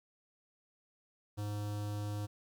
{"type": "tone with notch filter", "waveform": "square", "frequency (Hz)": 103.83, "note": "G#2", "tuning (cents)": 0, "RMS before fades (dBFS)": -38, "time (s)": [1.37, 2.27], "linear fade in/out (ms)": 20, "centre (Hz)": 2100, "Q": 1.3, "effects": ["12-bit"]}